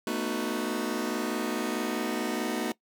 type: chord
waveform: sawtooth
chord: B dominant seventh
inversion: third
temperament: just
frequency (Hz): 222.2 / 246.9 / 308.7 / 370.4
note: A3 / B3 / D#4 / F#4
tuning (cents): +17 / 0 / -14 / +2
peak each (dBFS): -30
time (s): 0.07-2.72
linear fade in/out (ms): 2
effects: noise-tail reverb RT60 0.1 s tail -20 dB re dry